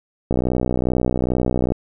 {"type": "click train", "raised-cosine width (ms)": 2, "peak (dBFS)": -6, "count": 89, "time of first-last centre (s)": [0.31, 1.72], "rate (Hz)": 62.4, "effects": []}